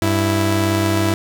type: tone pair together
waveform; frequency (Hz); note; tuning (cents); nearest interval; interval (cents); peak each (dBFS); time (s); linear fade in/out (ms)
sawtooth; 97.99 / 329.6; G2 / E4; 0 / 0; octave + major sixth; 2100; -14; 0.02-1.14; 0
effects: none